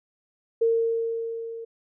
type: tone with level ramp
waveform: sine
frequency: 457.5 Hz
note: A#4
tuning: 32 cents flat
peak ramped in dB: -17 to -34 dBFS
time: 0.61-1.65 s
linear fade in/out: 10 ms
effects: none